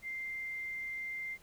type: tone with quantisation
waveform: sine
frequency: 2093 Hz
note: C7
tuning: in tune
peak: -37 dBFS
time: 0.02-1.38 s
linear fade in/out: 50 ms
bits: 11
effects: pink hiss -62 dBFS RMS until 1.42 s